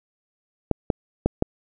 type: clicks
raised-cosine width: 2 ms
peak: -5 dBFS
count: 4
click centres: 0.713 / 0.902 / 1.26 / 1.424 s
effects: none